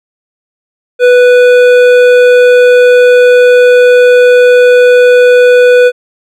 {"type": "tone with hard clipping", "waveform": "sine", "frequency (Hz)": 493.9, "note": "B4", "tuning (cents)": 0, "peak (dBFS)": -3, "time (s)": [0.99, 5.92], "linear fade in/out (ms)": 50, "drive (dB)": 11, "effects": []}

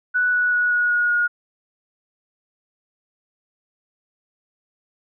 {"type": "tone with pitch steps", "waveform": "sine", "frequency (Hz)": [1480, 1471.5, 1463, 1454.6, 1446.2, 1437.9], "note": ["F#6", "F#6", "F#6", "F#6", "F#6", "F#6"], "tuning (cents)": [0, -10, -20, -30, -40, -50], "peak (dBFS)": -16, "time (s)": [0.14, 1.28], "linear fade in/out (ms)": 20, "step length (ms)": 190, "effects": []}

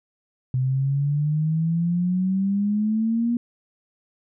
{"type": "exponential sweep", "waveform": "sine", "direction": "up", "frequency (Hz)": [127.3, 240], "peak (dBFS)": -19, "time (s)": [0.54, 3.37], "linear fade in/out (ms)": 2, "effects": []}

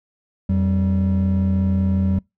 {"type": "tone pair together", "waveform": "triangle", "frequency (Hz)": [87.1, 192.4], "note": ["F2", "G3"], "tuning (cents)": [-4, -32], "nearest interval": "octave + major second", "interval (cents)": 1372, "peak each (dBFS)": -16, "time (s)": [0.49, 2.19], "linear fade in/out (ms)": 5, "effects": ["noise-tail reverb RT60 0.2 s tail -26 dB re dry", "tanh soft clip ceiling -9 dBFS"]}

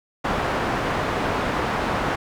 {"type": "low-pass noise", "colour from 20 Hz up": "white", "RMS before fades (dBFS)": -24, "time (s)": [0.24, 2.16], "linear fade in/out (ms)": 10, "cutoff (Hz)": 1200, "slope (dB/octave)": 12, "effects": []}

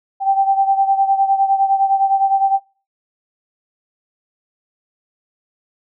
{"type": "beating tone pair", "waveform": "sine", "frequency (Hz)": [780, 789.8], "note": ["G5", "G5"], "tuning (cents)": [-9, 13], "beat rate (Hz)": 9.8, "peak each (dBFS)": [-13, -18], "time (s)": [0.2, 2.6], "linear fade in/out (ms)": 50, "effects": ["noise-tail reverb RT60 0.3 s tail -18 dB re dry"]}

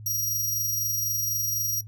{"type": "tone with amplitude modulation", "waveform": "15% pulse", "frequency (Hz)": 5720, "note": "F8", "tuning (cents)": 41, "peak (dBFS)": -18, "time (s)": [0.06, 1.81], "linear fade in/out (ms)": 5, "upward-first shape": "sine", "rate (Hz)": 24, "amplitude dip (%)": 35, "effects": ["noise-tail reverb RT60 0.1 s tail -20 dB re dry", "added 107 Hz sine -39 dBFS peak until 1.87 s"]}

